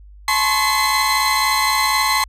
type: tone cluster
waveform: 40% pulse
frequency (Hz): 862 / 1023 / 1087 / 2040 / 4099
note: A5 / C6 / C#6 / C7 / C8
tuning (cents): -36 / -39 / -34 / -44 / -36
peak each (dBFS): -21 / -24 / -19 / -20 / -22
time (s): 0.28-2.24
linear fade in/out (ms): 2
effects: added 50 Hz sine -39 dBFS peak until 2.28 s + resampled to 32000 Hz